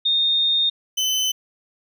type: tone pair in turn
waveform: sine / 30% pulse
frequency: 3670 / 3038 Hz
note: A#7 / F#7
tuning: -28 / +45 cents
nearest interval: minor third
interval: 327 cents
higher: first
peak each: -16 dBFS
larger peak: neither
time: 0.05-0.7 / 0.97-1.32 s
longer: first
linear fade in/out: 10 ms
effects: none